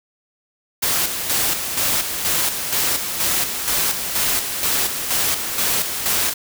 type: noise with tremolo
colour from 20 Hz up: white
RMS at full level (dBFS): -19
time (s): 0.82-6.34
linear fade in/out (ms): 10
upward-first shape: square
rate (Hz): 2.1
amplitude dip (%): 50
effects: none